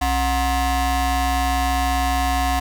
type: ring-modulated tone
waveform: 35% pulse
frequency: 333.6 Hz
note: E4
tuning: 21 cents sharp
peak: -13 dBFS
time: 0.01-2.6 s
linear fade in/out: 10 ms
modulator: 396 Hz
effects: none